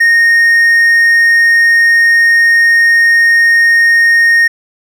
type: tone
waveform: triangle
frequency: 1852 Hz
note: A#6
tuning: 12 cents flat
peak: -3 dBFS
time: 0-4.48 s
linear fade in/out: 10 ms
effects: none